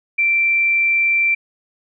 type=tone; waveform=sine; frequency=2349 Hz; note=D7; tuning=in tune; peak=-13 dBFS; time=0.18-1.35 s; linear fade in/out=10 ms; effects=none